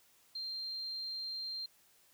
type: tone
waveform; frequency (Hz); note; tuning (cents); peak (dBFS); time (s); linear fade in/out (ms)
sine; 4175; C8; -5; -38; 0.35-1.66; 5
effects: white hiss -67 dBFS RMS until 2.13 s